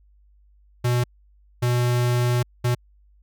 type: tone bursts at uneven times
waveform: square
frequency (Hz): 122.2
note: B2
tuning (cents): -18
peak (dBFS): -19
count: 3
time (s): 0.84-1.04 / 1.62-2.43 / 2.64-2.75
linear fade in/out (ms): 10
effects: added 50 Hz sine -53 dBFS peak until 3.22 s